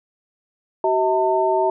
sine tone cluster, 379.7 / 644 / 901 Hz, F#4 / E5 / A5, +45 / -41 / +41 cents, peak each -20 dBFS, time 0.84-1.7 s, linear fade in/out 2 ms, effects none

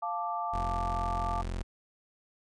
sine chord, D minor, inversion first, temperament equal, 698.5 / 880 / 1174.7 Hz, F5 / A5 / D6, 0 / 0 / 0 cents, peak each -35 dBFS, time 0.02-1.42 s, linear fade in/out 10 ms
30% pulse tone, 43.65 Hz, F1, in tune, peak -30 dBFS, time 0.53-1.63 s, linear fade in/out 10 ms
effects resampled to 22050 Hz

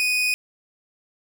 40% pulse tone pair together, 2489 / 5317 Hz, D#7 / E8, 0 / +14 cents, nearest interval octave + minor second, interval 1314 cents, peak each -19 / -30 dBFS, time 0-0.34 s, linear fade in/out 0 ms, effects none

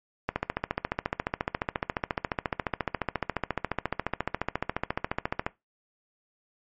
click train, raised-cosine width 0.5 ms, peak -11 dBFS, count 75, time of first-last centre 0.29-5.465 s, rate 14.3 Hz, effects noise-tail reverb RT60 0.2 s tail -19 dB re dry + MP3 32 kbps

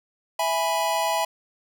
square chord, E major, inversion none, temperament equal, 659.3 / 830.6 / 987.8 Hz, E5 / G#5 / B5, 0 / 0 / 0 cents, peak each -27 dBFS, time 0.39-1.25 s, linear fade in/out 5 ms, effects none

